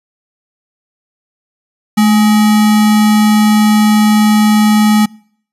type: tone with sample-and-hold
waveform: sine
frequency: 214.2 Hz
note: A3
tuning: 46 cents flat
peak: -5 dBFS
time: 1.97-5.06 s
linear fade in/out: 10 ms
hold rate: 1050 Hz
effects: noise-tail reverb RT60 0.6 s tail -26 dB re dry + resampled to 32000 Hz